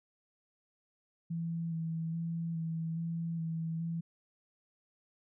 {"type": "tone with vibrato", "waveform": "sine", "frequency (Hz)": 164.81, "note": "E3", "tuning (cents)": 0, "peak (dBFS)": -33, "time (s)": [1.3, 4.01], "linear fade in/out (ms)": 10, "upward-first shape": "square", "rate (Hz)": 1.2, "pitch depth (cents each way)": 18, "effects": []}